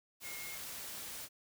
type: tone in noise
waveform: sine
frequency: 2151 Hz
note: C7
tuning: 47 cents sharp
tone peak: -47 dBFS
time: 0.22-0.59 s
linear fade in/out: 50 ms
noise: white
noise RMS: -45 dBFS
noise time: 0.2-1.29 s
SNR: -5 dB
effects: none